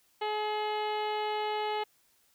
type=harmonic tone; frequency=424.4 Hz; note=G#4; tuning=38 cents sharp; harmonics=1 / 2 / 3 / 4 / 5 / 6 / 7 / 8 / 9 / 10; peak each=-34 / -32 / -44 / -47 / -43 / -49 / -43 / -50 / -52 / -52 dBFS; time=0.21-1.84 s; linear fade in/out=10 ms; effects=white hiss -68 dBFS RMS until 2.34 s